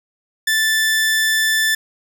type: tone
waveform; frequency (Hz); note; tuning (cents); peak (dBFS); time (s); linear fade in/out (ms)
sawtooth; 1760; A6; 0; -11; 0.47-1.75; 5
effects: none